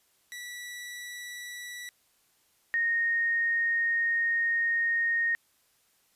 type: tone pair in turn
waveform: sawtooth / sine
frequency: 1953 / 1855.4 Hz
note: B6 / A#6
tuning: -20 / -9 cents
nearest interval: minor second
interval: 89 cents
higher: first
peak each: -35 / -24 dBFS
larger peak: second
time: 0.32-1.89 / 2.74-5.35 s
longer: second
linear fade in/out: 0 ms
effects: white hiss -68 dBFS RMS until 6.15 s + resampled to 32000 Hz